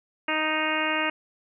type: harmonic tone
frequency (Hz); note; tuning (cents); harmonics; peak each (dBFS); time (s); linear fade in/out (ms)
311.1; D#4; 0; 1 / 2 / 3 / 4 / 5 / 6 / 7 / 8 / 9; -32 / -32 / -32 / -32 / -32 / -32 / -32 / -32 / -32; 0.28-1.1; 5
effects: none